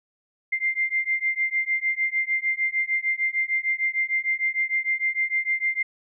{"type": "beating tone pair", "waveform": "sine", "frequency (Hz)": [2093, 2099.6], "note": ["C7", "C7"], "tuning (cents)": [0, 5], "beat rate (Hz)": 6.6, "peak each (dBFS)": [-25, -25], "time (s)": [0.52, 5.83], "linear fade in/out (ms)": 10, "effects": []}